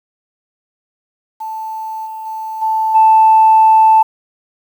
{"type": "tone with level steps", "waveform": "sine", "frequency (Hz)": 880, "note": "A5", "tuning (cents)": 0, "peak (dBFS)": [-21, -24, -21, -12, -4], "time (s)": [1.4, 4.03], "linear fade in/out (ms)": 10, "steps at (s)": [2.05, 2.25, 2.61, 2.94], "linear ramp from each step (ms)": 20, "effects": ["tanh soft clip ceiling 0 dBFS", "7-bit"]}